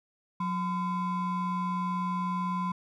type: ring-modulated tone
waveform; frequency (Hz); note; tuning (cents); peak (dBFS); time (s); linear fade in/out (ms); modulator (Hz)
triangle; 599; D5; +34; -23; 0.4-2.72; 5; 418
effects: none